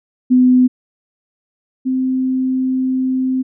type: tone pair in turn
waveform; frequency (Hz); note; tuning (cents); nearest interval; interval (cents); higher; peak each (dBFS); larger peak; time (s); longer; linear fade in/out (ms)
sine; 252.6 / 259.3; B3 / C4; +39 / -15; unison; 46; second; -7 / -14; first; 0.3-0.68 / 1.85-3.43; second; 20
effects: none